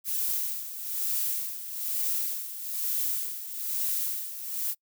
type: noise with tremolo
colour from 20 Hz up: violet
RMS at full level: -28 dBFS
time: 0.04-4.75 s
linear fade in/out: 50 ms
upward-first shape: sine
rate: 1.1 Hz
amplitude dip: 70%
effects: noise-tail reverb RT60 0.1 s tail -25 dB re dry